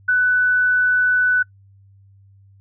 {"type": "tone", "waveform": "sine", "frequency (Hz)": 1493, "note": "F#6", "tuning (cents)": 15, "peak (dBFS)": -13, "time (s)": [0.08, 1.43], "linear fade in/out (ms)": 10, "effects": ["noise-tail reverb RT60 0.1 s tail -24 dB re dry", "added 98 Hz sine -47 dBFS peak until 2.6 s"]}